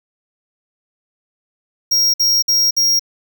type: tone bursts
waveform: square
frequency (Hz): 5600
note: F8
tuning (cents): +4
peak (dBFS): -12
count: 4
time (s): 1.91-2.995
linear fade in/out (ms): 10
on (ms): 230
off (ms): 55
effects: none